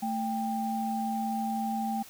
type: tone pair together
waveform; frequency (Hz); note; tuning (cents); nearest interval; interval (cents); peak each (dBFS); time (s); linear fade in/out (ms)
sine; 222 / 791; A3 / G5; +16 / +15; octave + minor seventh; 2199; -31 / -31; 0.02-2.03; 10
effects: white hiss -50 dBFS RMS until 2.09 s